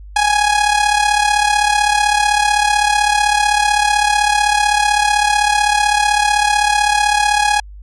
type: tone with amplitude modulation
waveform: sawtooth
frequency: 832 Hz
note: G#5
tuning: 3 cents sharp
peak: -5 dBFS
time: 0.16-7.6 s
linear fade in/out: 5 ms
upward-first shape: sine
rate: 35.8 Hz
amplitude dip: 65%
effects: added 50 Hz sine -32 dBFS peak until 7.82 s + resampled to 24000 Hz